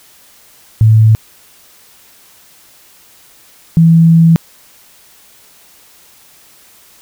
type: tone pair in turn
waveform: sine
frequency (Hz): 110 / 164.81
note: A2 / E3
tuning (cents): 0 / 0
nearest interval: perfect fifth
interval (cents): 700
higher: second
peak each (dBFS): -3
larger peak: neither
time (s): 0.81-1.15 / 3.77-4.36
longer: second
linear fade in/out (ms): 0
effects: white hiss -44 dBFS RMS until 7.01 s